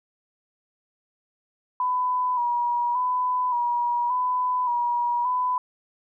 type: tone with vibrato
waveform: sine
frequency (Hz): 980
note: B5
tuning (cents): -14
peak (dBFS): -21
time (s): 1.8-5.58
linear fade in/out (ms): 2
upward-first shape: square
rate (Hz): 0.87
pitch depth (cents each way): 36
effects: none